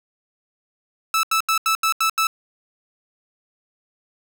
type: tone bursts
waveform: sawtooth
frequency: 1312 Hz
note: E6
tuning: 9 cents flat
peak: -13 dBFS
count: 7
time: 1.14-2.27 s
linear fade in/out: 2 ms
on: 92 ms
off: 81 ms
effects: none